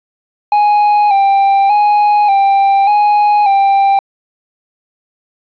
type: tone with vibrato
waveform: triangle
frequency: 810 Hz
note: G#5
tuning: 43 cents flat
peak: -5 dBFS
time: 0.52-3.99 s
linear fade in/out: 2 ms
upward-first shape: square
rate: 0.85 Hz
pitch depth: 45 cents each way
effects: resampled to 11025 Hz + 7-bit